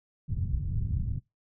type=low-pass noise; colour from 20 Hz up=white; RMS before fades=-30 dBFS; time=0.28-1.2 s; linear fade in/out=20 ms; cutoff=130 Hz; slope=24 dB/octave; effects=noise-tail reverb RT60 0.2 s tail -24 dB re dry